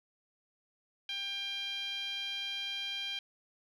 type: tone with band-pass filter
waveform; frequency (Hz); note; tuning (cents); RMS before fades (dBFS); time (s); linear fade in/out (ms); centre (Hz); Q
10% pulse; 796; G5; +26; -38; 1.09-3.19; 2; 3100; 3.6
effects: none